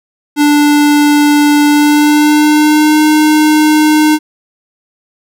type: tone with pitch glide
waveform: square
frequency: 293.7 to 305.8 Hz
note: D4 to D#4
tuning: 0 to -30 cents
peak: -6 dBFS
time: 0.36-4.19 s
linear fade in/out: 50 ms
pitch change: +70 cents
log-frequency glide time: 1.68-3.01 s
effects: none